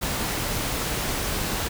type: noise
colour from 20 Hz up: pink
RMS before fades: -27 dBFS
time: 0.01-1.69 s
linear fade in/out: 20 ms
effects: none